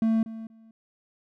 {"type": "tone with echo", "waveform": "triangle", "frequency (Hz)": 223.6, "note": "A3", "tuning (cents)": 28, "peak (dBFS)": -18, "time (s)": [0.02, 0.23], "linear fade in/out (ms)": 2, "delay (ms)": 240, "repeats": 2, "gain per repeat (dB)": -15, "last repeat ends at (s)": 0.71, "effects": []}